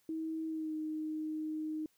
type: tone with pitch glide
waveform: sine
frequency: 320 to 310.7 Hz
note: D#4 to D#4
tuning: +49 to -2 cents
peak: -35 dBFS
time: 0.09-1.86 s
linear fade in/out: 2 ms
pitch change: -51 cents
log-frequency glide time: 0.47-0.74 s
effects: white hiss -73 dBFS RMS until 1.97 s